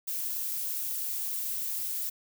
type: noise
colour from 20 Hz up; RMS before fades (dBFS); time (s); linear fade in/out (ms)
violet; -33; 0.07-2.1; 10
effects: none